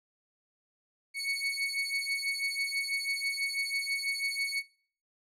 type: beating tone pair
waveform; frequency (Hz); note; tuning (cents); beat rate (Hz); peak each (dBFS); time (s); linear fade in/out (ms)
30% pulse; 2217 / 2223.1; C#7 / C#7; 0 / +4; 6.1; -30 / -32; 1.14-4.63; 50
effects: noise-tail reverb RT60 0.5 s tail -22 dB re dry + low-pass 12000 Hz 12 dB/octave